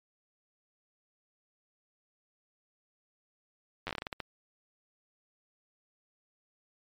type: slowing click train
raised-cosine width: 0.3 ms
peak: -19 dBFS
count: 11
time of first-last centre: 3.87-4.203 s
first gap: 10 ms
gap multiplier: 1.25
effects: MP3 96 kbps